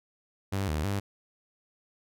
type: tone with pitch steps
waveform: sawtooth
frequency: 97.9 / 76.4 / 99.9 Hz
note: G2 / D#2 / G2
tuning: -2 / -31 / +33 cents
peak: -24 dBFS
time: 0.52-1 s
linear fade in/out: 10 ms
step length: 160 ms
effects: none

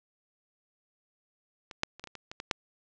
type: clicks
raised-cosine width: 0.2 ms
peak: -25 / -9 / -29 / -22 / -29 / -25 / -23 / -20 / -9 dBFS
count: 9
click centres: 1.712 / 1.834 / 1.996 / 2.04 / 2.073 / 2.153 / 2.315 / 2.401 / 2.512 s
effects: low-pass 7000 Hz 12 dB/octave

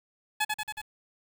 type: tone with echo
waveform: 15% pulse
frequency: 853 Hz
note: G#5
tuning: 46 cents sharp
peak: -18 dBFS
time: 0.4-0.45 s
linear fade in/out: 10 ms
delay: 92 ms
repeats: 4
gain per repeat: -3 dB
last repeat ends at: 0.818 s
effects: 8-bit

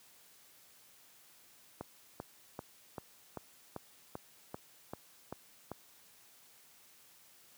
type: click train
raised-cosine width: 1 ms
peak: -26 dBFS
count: 11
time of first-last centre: 1.81-5.716 s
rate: 2.56 Hz
effects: white hiss -62 dBFS RMS until 7.57 s + high-pass 80 Hz 12 dB/octave

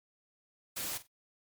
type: noise with echo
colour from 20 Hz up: white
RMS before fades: -37 dBFS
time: 0.76-0.98 s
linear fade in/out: 10 ms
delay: 46 ms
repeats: 2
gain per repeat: -15 dB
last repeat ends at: 1.072 s
effects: MP3 96 kbps

